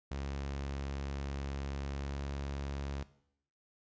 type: tone with pitch glide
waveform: sawtooth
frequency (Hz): 69.3 to 69.82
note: C#2 to C#2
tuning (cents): 0 to +13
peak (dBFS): -33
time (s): 0.11-3.03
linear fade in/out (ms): 5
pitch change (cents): +13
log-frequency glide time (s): 1.97-2.18
effects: noise-tail reverb RT60 0.7 s tail -17 dB re dry + resampled to 16000 Hz